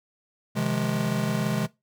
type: chord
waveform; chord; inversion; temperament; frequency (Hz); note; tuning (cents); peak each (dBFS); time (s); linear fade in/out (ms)
square; F minor seventh; second; just; 130.96 / 157.15 / 174.61 / 209.5; C3 / Eb3 / F3 / Ab3; +2 / +18 / 0 / +15; -30 / -31 / -33 / -28; 0.55-1.67; 20
effects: noise-tail reverb RT60 0.2 s tail -19 dB re dry